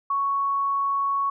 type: tone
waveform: sine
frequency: 1111 Hz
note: C#6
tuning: 4 cents sharp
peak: -21 dBFS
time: 0.1-1.3 s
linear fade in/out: 5 ms
effects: none